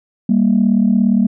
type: tone pair together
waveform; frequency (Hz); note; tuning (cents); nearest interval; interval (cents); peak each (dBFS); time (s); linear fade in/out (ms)
sine; 197.11 / 234.4; G3 / A#3; +10 / +10; minor third; 300; -12; 0.29-1.27; 5
effects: tanh soft clip ceiling -4 dBFS